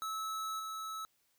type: tone with level steps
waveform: square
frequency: 1300 Hz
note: E6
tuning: 24 cents flat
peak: -37 / -40 dBFS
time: 0.02-1.05 s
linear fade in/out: 0 ms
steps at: 0.59 s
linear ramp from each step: 10 ms
effects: white hiss -75 dBFS RMS until 1.38 s